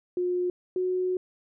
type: tone pair in turn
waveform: sine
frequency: 358.6 / 367 Hz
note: F4 / F#4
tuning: +46 / -14 cents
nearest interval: unison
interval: 40 cents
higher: second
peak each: -24 dBFS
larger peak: neither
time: 0.17-0.5 / 0.76-1.17 s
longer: second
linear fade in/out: 2 ms
effects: none